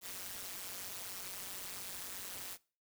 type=noise with amplitude modulation; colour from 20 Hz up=white; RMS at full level=-41 dBFS; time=0.01-2.58 s; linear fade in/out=50 ms; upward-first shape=sine; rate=187 Hz; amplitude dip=95%; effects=noise-tail reverb RT60 0.4 s tail -23 dB re dry